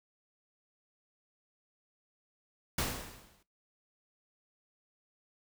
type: noise with exponential decay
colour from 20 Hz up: pink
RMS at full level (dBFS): -30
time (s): 2.78-3.43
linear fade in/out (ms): 5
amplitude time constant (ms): 140
effects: noise-tail reverb RT60 0.2 s tail -18 dB re dry